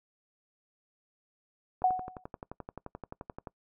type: click train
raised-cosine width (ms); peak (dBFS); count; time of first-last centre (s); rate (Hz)
1; -26; 20; 1.82-3.472; 11.5
type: tone with exponential decay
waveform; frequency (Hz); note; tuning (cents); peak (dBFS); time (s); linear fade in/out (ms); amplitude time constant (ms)
sine; 740; F#5; 0; -19; 1.84-2.24; 2; 85
effects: noise-tail reverb RT60 0.1 s tail -23 dB re dry